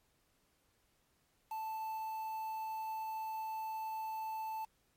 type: tone with quantisation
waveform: triangle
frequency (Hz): 880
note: A5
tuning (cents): 0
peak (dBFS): -36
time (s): 1.51-4.65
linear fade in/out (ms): 5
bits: 9
effects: pink hiss -75 dBFS RMS until 4.96 s + MP3 64 kbps